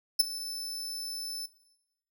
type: tone with ADSR envelope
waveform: sawtooth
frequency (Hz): 5274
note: E8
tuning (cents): 0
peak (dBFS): -14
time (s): 0.19-1.46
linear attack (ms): 12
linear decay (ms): 17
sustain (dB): -19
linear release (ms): 5
effects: noise-tail reverb RT60 1.0 s tail -17 dB re dry